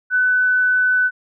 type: tone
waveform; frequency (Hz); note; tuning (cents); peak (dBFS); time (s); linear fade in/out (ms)
sine; 1501; F#6; +24; -13; 0.1-1.11; 50
effects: none